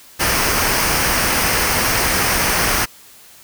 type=noise with comb filter; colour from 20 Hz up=pink; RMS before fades=-17 dBFS; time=0.19-2.86 s; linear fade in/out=20 ms; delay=0.27 ms; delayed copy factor=-0.5; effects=white hiss -44 dBFS RMS until 3.43 s